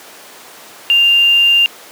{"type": "tone with quantisation", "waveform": "sine", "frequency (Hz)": 2794, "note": "F7", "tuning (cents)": 0, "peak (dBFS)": -7, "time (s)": [0.9, 1.66], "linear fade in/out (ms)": 0, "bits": 5, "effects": ["pink hiss -36 dBFS RMS until 1.91 s", "high-pass 400 Hz 12 dB/octave"]}